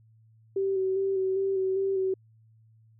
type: tone with vibrato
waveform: sine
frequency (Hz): 383.9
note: G4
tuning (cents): -36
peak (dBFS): -24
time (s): 0.56-2.14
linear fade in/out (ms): 5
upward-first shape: square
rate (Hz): 2.5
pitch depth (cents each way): 22
effects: added 111 Hz sine -56 dBFS peak until 2.99 s